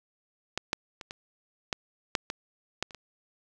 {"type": "clicks", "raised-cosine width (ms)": 0.2, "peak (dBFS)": [-12, -9, -23, -21, -11, -7, -15, -11, -29, -26], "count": 10, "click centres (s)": [0.576, 0.731, 1.012, 1.109, 1.728, 2.152, 2.301, 2.826, 2.908, 2.947], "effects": []}